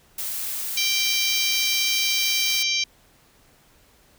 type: noise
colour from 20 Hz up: blue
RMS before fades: -29 dBFS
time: 0.18-2.63 s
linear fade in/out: 5 ms
type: harmonic tone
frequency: 784 Hz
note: G5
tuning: in tune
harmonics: 3 / 4 / 5 / 6 / 7 / 8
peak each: -26 / -27 / -28 / -29 / -29 / -30 dBFS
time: 0.77-2.84 s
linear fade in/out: 5 ms
effects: pink hiss -57 dBFS RMS until 4.18 s